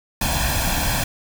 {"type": "noise with comb filter", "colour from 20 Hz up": "pink", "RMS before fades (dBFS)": -21, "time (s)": [0.21, 1.04], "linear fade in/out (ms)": 5, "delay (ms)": 1.2, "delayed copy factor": 0.75, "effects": []}